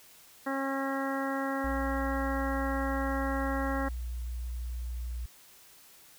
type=harmonic tone; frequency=271.5 Hz; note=C#4; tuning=36 cents flat; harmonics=1 / 2 / 3 / 4 / 5 / 6 / 7; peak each=-33 / -36 / -38 / -39 / -40 / -41 / -41 dBFS; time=0.46-3.89 s; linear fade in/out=10 ms
type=tone; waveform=sine; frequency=60 Hz; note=B1; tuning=49 cents flat; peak=-33 dBFS; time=1.64-5.26 s; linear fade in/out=5 ms
effects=white hiss -56 dBFS RMS until 6.18 s